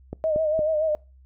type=click train; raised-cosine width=2 ms; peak=-18 dBFS; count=3; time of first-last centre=0.13-0.592 s; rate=4.33 Hz
type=tone with vibrato; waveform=sine; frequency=622.3 Hz; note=D#5; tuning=in tune; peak=-20 dBFS; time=0.24-0.95 s; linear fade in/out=0 ms; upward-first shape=sine; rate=7 Hz; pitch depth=58 cents each way
effects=noise-tail reverb RT60 0.3 s tail -25 dB re dry + added 65 Hz sine -49 dBFS peak until 1.25 s